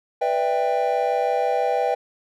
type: chord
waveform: triangle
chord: E minor seventh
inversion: second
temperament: just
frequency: 494.4 / 593.3 / 659.3 / 791.1 Hz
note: B4 / D5 / E5 / G5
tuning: +2 / +18 / 0 / +16 cents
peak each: -22 / -25 / -24 / -21 dBFS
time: 0.21-1.95 s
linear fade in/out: 10 ms
effects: none